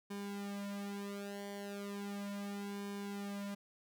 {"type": "tone with flanger", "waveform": "sawtooth", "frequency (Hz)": 201.3, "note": "G3", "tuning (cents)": 46, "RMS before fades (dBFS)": -43, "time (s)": [0.1, 3.55], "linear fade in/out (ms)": 10, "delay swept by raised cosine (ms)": [1.5, 4.2], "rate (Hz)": 0.36, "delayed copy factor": -0.9, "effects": []}